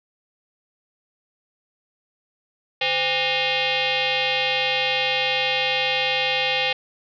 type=tone with frequency modulation; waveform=sine; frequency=145.1 Hz; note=D3; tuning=21 cents flat; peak=-19 dBFS; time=2.81-6.73 s; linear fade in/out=5 ms; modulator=662 Hz; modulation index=5.4; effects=none